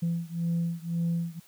sine beating tone pair, 168.1 / 170 Hz, E3 / F3, +34 / -46 cents, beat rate 1.9 Hz, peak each -28 / -29 dBFS, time 0.02-1.4 s, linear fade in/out 10 ms, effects tanh soft clip ceiling -22 dBFS + white hiss -58 dBFS RMS until 1.47 s

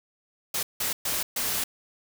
white noise bursts at uneven times, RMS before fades -28 dBFS, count 4, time 0.54-0.63 / 0.8-0.93 / 1.05-1.23 / 1.36-1.64 s, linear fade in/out 5 ms, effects none

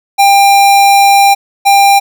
square tone pair in turn, 796 / 796 Hz, G5 / G5, +26 / +26 cents, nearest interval unison, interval 0 cents, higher neither, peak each -4 dBFS, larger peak neither, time 0.18-1.35 / 1.65-2 s, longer first, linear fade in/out 20 ms, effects none

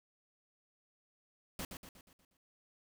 pink noise with echo, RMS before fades -41 dBFS, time 1.59-1.65 s, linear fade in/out 2 ms, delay 120 ms, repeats 6, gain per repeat -6 dB, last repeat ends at 2.37 s, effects none

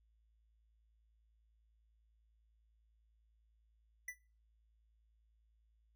square tone with exponential decay, 1983 Hz, B6, 7 cents sharp, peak -40 dBFS, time 4.08-4.19 s, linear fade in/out 5 ms, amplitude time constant 23 ms, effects noise-tail reverb RT60 0.4 s tail -21 dB re dry + added 55 Hz sine -70 dBFS peak until 5.95 s

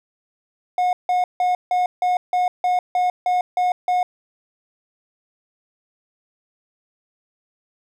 triangle tone bursts, 724 Hz, F#5, 38 cents flat, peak -14 dBFS, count 11, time 0.78-4.03 s, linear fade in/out 2 ms, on 150 ms, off 160 ms, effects none

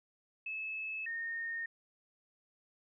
sine tone pair in turn, 2600 / 1838.5 Hz, E7 / A#6, -24 / -24 cents, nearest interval tritone, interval 600 cents, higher first, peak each -37 / -36 dBFS, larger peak second, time 0.46-1.06 / 1.06-1.66 s, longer neither, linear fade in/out 5 ms, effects none

